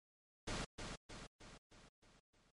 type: noise with echo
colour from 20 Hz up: pink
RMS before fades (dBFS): -42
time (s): 0.47-0.65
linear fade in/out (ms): 10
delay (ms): 310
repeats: 6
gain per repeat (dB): -5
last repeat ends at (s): 2.51
effects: low-pass 7000 Hz 12 dB/octave + MP3 48 kbps